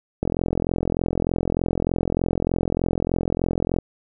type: click train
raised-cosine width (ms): 2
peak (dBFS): -8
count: 155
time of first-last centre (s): 0.23-3.787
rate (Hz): 43.3
effects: none